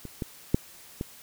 clicks, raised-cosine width 3 ms, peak -25 / -17 / -7 / -17 dBFS, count 4, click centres 0.053 / 0.222 / 0.545 / 1.011 s, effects white hiss -50 dBFS RMS until 1.22 s

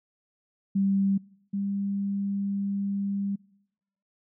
sine tone pair in turn, 196 / 198.97 Hz, G3 / G3, 0 / +26 cents, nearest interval unison, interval 26 cents, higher second, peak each -21 / -26 dBFS, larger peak first, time 0.75-1.18 / 1.53-3.36 s, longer second, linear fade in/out 10 ms, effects noise-tail reverb RT60 0.9 s tail -25 dB re dry

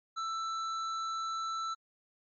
sine tone with hard clipping, 1327 Hz, E6, 11 cents sharp, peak -35 dBFS, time 0.16-1.75 s, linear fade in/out 20 ms, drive 10 dB, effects MP3 32 kbps

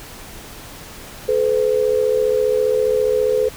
sine tone pair together, 430.9 / 505.8 Hz, A4 / B4, -36 / +41 cents, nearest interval minor third, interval 277 cents, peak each -17 dBFS, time 1.28-3.49 s, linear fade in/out 10 ms, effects pink hiss -37 dBFS RMS until 3.56 s

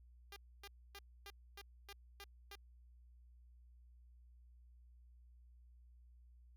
5% pulse tone bursts, 401 Hz, G4, 39 cents sharp, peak -40 dBFS, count 8, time 0.32-2.554 s, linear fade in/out 2 ms, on 43 ms, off 270 ms, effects added 60 Hz sine -60 dBFS peak until 6.56 s

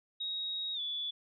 sine tone with pitch glide, 3784 to 3450 Hz, A#7 to A7, +25 to -35 cents, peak -34 dBFS, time 0.2-1.11 s, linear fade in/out 10 ms, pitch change -160 cents, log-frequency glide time 0.74-0.8 s, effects none

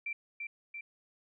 sine tone with echo, 2349 Hz, D7, in tune, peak -34 dBFS, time 0.06-0.13 s, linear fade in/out 5 ms, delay 340 ms, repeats 2, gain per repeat -3 dB, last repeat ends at 0.81 s, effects none

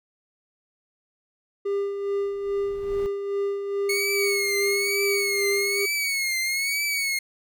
triangle tone with tremolo, 400 Hz, G4, 35 cents sharp, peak -20 dBFS, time 1.65-5.86 s, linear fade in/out 10 ms, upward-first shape sine, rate 2.4 Hz, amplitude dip 50%
brown noise with exponential growth, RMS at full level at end -36 dBFS, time 1.81-3.06 s, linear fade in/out 0 ms, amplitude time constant 270 ms
sawtooth tone with vibrato, 2195 Hz, C#7, 18 cents flat, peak -20 dBFS, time 3.89-7.19 s, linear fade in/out 5 ms, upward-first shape triangle, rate 1.1 Hz, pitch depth 97 cents each way
effects none

